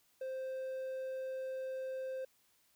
triangle tone, 523.3 Hz, C5, in tune, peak -36 dBFS, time 0.21-2.25 s, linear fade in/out 5 ms, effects white hiss -72 dBFS RMS until 2.75 s

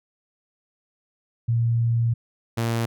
sine / sawtooth tone pair in turn, 116.54 / 115.53 Hz, A#2 / A#2, 0 / -15 cents, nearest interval unison, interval 15 cents, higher first, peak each -18 dBFS, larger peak neither, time 1.48-2.14 / 2.57-2.86 s, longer first, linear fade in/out 10 ms, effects none

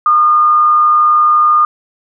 sine tone with frequency modulation, 1217 Hz, D#6, 39 cents flat, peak -6 dBFS, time 0.06-1.65 s, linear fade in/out 2 ms, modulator 114 Hz, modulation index 0.22, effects none

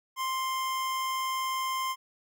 square tone pair together, 1046.5 / 2108 Hz, C6 / C7, 0 / +12 cents, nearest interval octave, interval 1212 cents, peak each -30 / -39 dBFS, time 0.16-1.96 s, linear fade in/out 50 ms, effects none

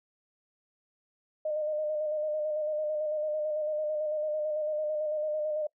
sine tone with vibrato, 610 Hz, D#5, 34 cents flat, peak -28 dBFS, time 1.45-5.67 s, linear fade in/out 5 ms, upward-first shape square, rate 9 Hz, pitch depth 25 cents each way, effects noise-tail reverb RT60 0.1 s tail -24 dB re dry

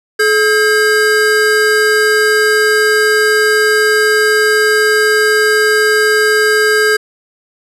square tone pair together, 428 / 1608 Hz, A4 / G6, -48 / +44 cents, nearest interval octave + major seventh, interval 2292 cents, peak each -12 dBFS, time 0.19-6.97 s, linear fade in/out 10 ms, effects low-pass 12000 Hz 12 dB/octave

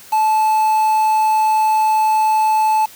triangle tone with quantisation, 870 Hz, A5, 20 cents flat, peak -10 dBFS, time 0.12-2.86 s, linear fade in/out 10 ms, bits 5, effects white hiss -41 dBFS RMS until 2.95 s

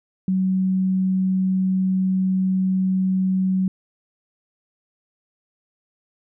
sine tone, 187.9 Hz, F#3, 27 cents sharp, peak -17 dBFS, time 0.28-3.68 s, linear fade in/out 2 ms, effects none

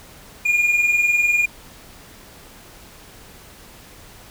triangle tone pair together, 2406 / 2426 Hz, D7 / D#7, +41 / -44 cents, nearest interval unison, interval 15 cents, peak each -22 / -14 dBFS, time 0.45-1.46 s, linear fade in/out 10 ms, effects pink hiss -44 dBFS RMS until 4.3 s

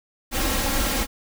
pink noise with comb filter, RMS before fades -23 dBFS, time 0.31-1.07 s, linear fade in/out 50 ms, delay 3.7 ms, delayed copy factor +1, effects none

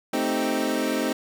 25% pulse chord, A half-diminished seventh, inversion none, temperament equal, 220 / 261.6 / 311.1 / 392 Hz, A3 / C4 / Eb4 / G4, 0 / 0 / 0 / 0 cents, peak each -26 / -23 / -24 / -28 dBFS, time 0.13-1.13 s, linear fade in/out 5 ms, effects none

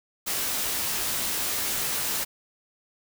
white noise with comb filter, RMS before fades -28 dBFS, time 0.26-2.25 s, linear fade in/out 20 ms, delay 17 ms, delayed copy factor -0.5, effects none

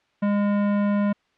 sine tone with tanh clipping, 204.1 Hz, G#3, 30 cents flat, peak -21 dBFS, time 0.22-1.13 s, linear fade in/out 10 ms, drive 18 dB, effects white hiss -66 dBFS RMS until 1.37 s + low-pass 3000 Hz 12 dB/octave

